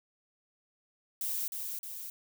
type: noise with echo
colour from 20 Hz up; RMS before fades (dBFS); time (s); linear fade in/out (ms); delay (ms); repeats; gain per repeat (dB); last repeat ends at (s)
violet; -34; 1.21-1.48; 2; 310; 2; -4; 2.1
effects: none